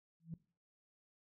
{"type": "tone with exponential growth", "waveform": "sine", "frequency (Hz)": 164.81, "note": "E3", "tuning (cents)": 0, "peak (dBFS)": -37, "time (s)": [0.2, 0.34], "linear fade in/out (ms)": 2, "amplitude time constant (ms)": 29, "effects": ["noise-tail reverb RT60 0.4 s tail -21 dB re dry", "tanh soft clip ceiling -35 dBFS"]}